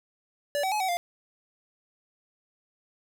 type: tone with pitch steps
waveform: square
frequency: 578 / 761 / 848 / 756 / 699 Hz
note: D5 / F#5 / G#5 / F#5 / F5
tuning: -28 / +48 / +36 / +37 / +1 cents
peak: -26 dBFS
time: 0.55-0.97 s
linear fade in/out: 0 ms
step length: 84 ms
effects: none